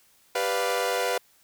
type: chord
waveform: sawtooth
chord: G dominant seventh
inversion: none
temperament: equal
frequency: 392 / 493.9 / 587.3 / 698.5 Hz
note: G4 / B4 / D5 / F5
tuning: 0 / 0 / 0 / 0 cents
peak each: -29 / -23 / -29 / -26 dBFS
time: 0.35-1.18 s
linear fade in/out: 5 ms
effects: white hiss -61 dBFS RMS until 1.43 s